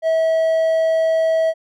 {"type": "tone", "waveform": "triangle", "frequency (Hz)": 647, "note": "E5", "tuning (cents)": -32, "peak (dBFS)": -12, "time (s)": [0.02, 1.54], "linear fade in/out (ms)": 50, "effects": []}